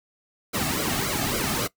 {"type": "noise with flanger", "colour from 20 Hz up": "pink", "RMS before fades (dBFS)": -26, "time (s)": [0.53, 1.68], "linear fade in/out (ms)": 20, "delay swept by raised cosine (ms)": [1.1, 2.1], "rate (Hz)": 3.6, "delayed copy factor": -0.8, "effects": ["noise-tail reverb RT60 0.1 s tail -20 dB re dry"]}